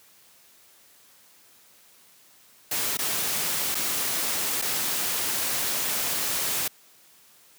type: noise with dropouts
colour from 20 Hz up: white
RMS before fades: -27 dBFS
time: 2.71-6.68 s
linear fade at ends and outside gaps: 5 ms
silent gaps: 2.972-2.988 / 3.747-3.751 / 4.616-4.621 s
effects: white hiss -56 dBFS RMS until 7.58 s + high-pass 100 Hz 12 dB/octave

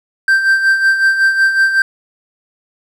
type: tone with tremolo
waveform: triangle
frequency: 1568 Hz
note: G6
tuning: in tune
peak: -5 dBFS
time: 0.28-1.82 s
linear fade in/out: 2 ms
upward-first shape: sine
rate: 5.4 Hz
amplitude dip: 60%
effects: none

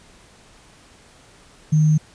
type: tone with sample-and-hold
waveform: sine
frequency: 154.3 Hz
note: D#3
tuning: 14 cents flat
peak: -12 dBFS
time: 1.72-1.98 s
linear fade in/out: 10 ms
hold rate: 6300 Hz
effects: pink hiss -50 dBFS RMS until 2.14 s + resampled to 22050 Hz

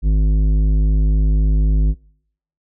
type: tone with tanh clipping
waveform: sine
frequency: 51.91 Hz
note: G#1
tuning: in tune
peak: -13 dBFS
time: 0.02-1.95 s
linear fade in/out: 50 ms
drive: 11 dB
effects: noise-tail reverb RT60 0.7 s tail -26 dB re dry

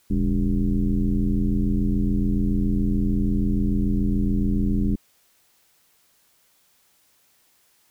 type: tone with frequency modulation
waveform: sine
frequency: 116.54 Hz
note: A#2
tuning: in tune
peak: -18 dBFS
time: 0.1-4.96 s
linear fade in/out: 10 ms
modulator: 86.8 Hz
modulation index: 1.9
effects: white hiss -62 dBFS RMS until 7.9 s

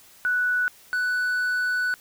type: tone pair in turn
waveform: sine / triangle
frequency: 1480 / 1486.6 Hz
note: F#6 / F#6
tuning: 0 / +8 cents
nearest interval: unison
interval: 8 cents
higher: second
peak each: -20 dBFS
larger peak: neither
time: 0.25-0.68 / 0.93-1.94 s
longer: second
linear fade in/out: 0 ms
effects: white hiss -52 dBFS RMS until 2 s

